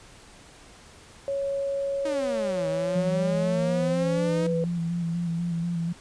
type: tone with pitch glide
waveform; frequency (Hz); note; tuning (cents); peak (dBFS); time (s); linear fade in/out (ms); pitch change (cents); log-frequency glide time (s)
sine; 554.4 to 496.8; C#5 to B4; 0 to +10; -25; 1.28-4.64; 0; -190; 3.51-4.44
type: exponential two-way sweep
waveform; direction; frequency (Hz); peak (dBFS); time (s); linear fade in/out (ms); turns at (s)
sawtooth; down then up; 319.7 to 158.5 to 319.7; -27; 2.05-4.47; 5; 2.68
type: tone with vibrato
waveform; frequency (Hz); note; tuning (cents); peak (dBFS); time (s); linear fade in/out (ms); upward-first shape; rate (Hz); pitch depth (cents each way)
sine; 170; F3; -46; -25; 2.95-5.93; 10; square; 4.1; 28
effects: pink hiss -50 dBFS RMS until 6 s + resampled to 22050 Hz